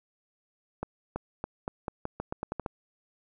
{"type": "accelerating click train", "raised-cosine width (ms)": 1, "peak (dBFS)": -18, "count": 12, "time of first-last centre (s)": [0.83, 2.662], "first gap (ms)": 330, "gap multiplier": 0.85, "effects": []}